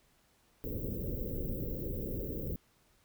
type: band-stop noise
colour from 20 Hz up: pink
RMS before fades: -37 dBFS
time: 0.64-2.56 s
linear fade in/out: 0 ms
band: 550 to 15000 Hz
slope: 96 dB/octave
effects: pink hiss -69 dBFS RMS until 3.04 s